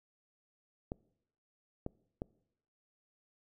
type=clicks; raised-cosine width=2 ms; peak=-24 dBFS; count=3; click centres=0.919 / 1.864 / 2.219 s; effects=noise-tail reverb RT60 0.8 s tail -24 dB re dry